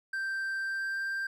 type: tone with pitch glide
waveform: triangle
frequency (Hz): 1568 to 1579.8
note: G6 to G6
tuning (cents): 0 to +13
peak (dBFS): -29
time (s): 0.13-1.27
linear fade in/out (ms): 5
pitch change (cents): +13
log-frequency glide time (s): 0.58-1.04
effects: none